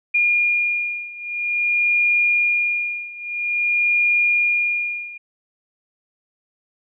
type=beating tone pair; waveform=sine; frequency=2421 / 2421.5 Hz; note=D#7 / D#7; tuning=-48 / -48 cents; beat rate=0.5 Hz; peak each=-19 / -21 dBFS; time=0.14-5.18 s; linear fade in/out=10 ms; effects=none